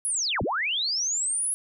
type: linear two-way sweep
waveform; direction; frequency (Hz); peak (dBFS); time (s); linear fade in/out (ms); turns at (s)
sine; down then up; 10790 to 41.2 to 10790; -24; 0.05-1.54; 0; 0.42
effects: none